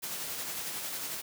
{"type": "noise with tremolo", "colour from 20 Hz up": "white", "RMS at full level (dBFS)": -36, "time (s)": [0.02, 1.22], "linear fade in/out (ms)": 20, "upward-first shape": "sine", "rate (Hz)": 11, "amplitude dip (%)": 30, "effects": ["high-pass 100 Hz 12 dB/octave"]}